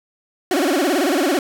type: tone with vibrato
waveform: 30% pulse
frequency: 321 Hz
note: E4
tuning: 46 cents flat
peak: -13 dBFS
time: 0.51-1.39 s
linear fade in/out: 2 ms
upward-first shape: sine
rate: 18 Hz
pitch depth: 300 cents each way
effects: 9-bit